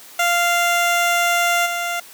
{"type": "tone with level steps", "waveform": "15% pulse", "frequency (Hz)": 695, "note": "F5", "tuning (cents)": -9, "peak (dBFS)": [-9, -15], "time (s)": [0.19, 2], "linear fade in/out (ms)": 5, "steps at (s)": 1.65, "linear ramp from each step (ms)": 20, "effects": ["white hiss -42 dBFS RMS until 2.13 s", "high-pass 200 Hz 12 dB/octave"]}